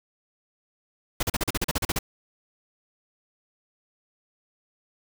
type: noise bursts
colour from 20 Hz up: pink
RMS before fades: -25 dBFS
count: 12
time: 1.2-1.989 s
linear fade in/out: 5 ms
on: 30 ms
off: 39 ms
effects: none